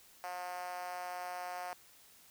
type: tone with high-pass filter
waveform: 5% pulse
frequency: 179.4 Hz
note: F3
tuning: 47 cents sharp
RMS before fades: -42 dBFS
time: 0.24-1.73 s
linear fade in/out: 0 ms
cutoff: 690 Hz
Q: 4.5
effects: white hiss -61 dBFS RMS until 2.3 s